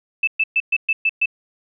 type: tone bursts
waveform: sine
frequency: 2632 Hz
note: E7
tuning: 3 cents flat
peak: -14 dBFS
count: 7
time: 0.23-1.258 s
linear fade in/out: 5 ms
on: 44 ms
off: 120 ms
effects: none